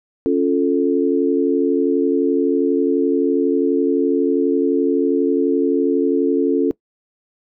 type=chord; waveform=sine; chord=Db augmented; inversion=none; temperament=equal; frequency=277.2 / 349.2 / 440 Hz; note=Db4 / F4 / A4; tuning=0 / 0 / 0 cents; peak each=-17 / -19 / -18 dBFS; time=0.26-6.71 s; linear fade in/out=0 ms; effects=noise-tail reverb RT60 0.1 s tail -21 dB re dry